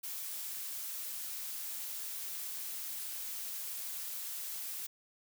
blue noise, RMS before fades -41 dBFS, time 0.03-4.87 s, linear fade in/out 10 ms, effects none

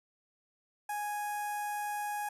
sawtooth tone with notch filter, 830.6 Hz, G#5, in tune, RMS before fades -36 dBFS, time 0.89-2.29 s, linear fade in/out 5 ms, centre 3900 Hz, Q 0.56, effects resampled to 32000 Hz

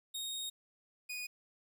sawtooth tone pair in turn, 3729 / 2473 Hz, A#7 / D#7, 0 / -11 cents, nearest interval perfect fifth, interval 711 cents, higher first, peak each -35 / -36 dBFS, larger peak first, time 0.14-0.5 / 1.09-1.27 s, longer first, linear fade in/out 10 ms, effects 11-bit

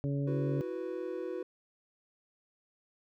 harmonic tone, 140.8 Hz, C#3, 27 cents sharp, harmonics 1 / 2 / 3 / 4, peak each -31 / -36 / -42 / -43 dBFS, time 0.04-0.61 s, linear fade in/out 0 ms
triangle chord, E suspended second, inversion none, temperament equal, 329.6 / 370 / 493.9 Hz, E4 / F#4 / B4, 0 / 0 / 0 cents, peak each -39 / -36 / -38 dBFS, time 0.27-1.43 s, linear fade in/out 5 ms
effects none

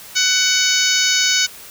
harmonic tone with a mistuned harmonic, 747 Hz, F#5, 16 cents sharp, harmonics 2 / 3 / 4 / 5 / 6 / 7 / 8 / 9, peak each -22 / -22 / -22 / -22 / -22 / -22 / -22 / -22 dBFS, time 0.15-1.47 s, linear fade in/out 20 ms, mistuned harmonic 8, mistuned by +22 cents, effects white hiss -38 dBFS RMS until 1.7 s

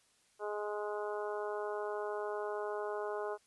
harmonic tone, 208.7 Hz, G#3, 9 cents sharp, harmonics 2 / 3 / 4 / 5 / 6 / 7, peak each -38 / -42 / -44 / -46 / -48 / -49 dBFS, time 0.39-3.38 s, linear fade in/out 50 ms, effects white hiss -70 dBFS RMS until 3.46 s + resampled to 24000 Hz

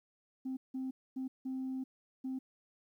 sine tone bursts at uneven times, 261.6 Hz, C4, in tune, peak -34 dBFS, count 5, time 0.45-0.57 / 0.74-0.91 / 1.16-1.28 / 1.45-1.84 / 2.24-2.39 s, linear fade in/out 10 ms, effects tanh soft clip ceiling -33 dBFS + 12-bit

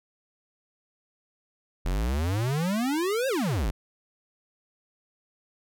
square exponential two-way sweep, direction up then down, 40.9 to 554.4 to 40.9 Hz, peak -25 dBFS, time 1.85-3.71 s, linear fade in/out 10 ms, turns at 3.28 s, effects none

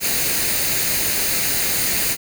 white noise with comb filter, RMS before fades -20 dBFS, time 0-2.17 s, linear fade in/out 50 ms, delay 0.45 ms, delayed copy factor +0.5, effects none

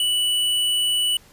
square tone, 2960 Hz, F#7, in tune, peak -19 dBFS, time 0-1.17 s, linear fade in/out 2 ms, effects pink hiss -51 dBFS RMS until 1.32 s + resampled to 32000 Hz

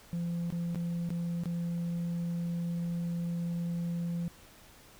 sine tone with dropouts, 171.2 Hz, F3, 34 cents flat, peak -28 dBFS, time 0.13-4.28 s, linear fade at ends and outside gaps 0 ms, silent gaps 0.503-0.524 / 0.747-0.757 / 1.091-1.104 / 1.436-1.457 s, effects tanh soft clip ceiling -30 dBFS + pink hiss -56 dBFS RMS until 4.99 s

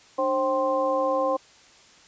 sine tone cluster, 297.6 / 532 / 777 / 1049 Hz, D4 / C5 / G5 / C6, +23 / +29 / -16 / +4 cents, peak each -32 / -23 / -30 / -27 dBFS, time 0.18-1.37 s, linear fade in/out 10 ms, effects white hiss -53 dBFS RMS until 2.07 s + resampled to 16000 Hz

